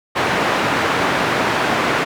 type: band-pass noise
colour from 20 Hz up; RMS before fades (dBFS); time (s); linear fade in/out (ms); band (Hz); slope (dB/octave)
white; -18; 0.15-2.05; 20; 120 to 1600; 12
effects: none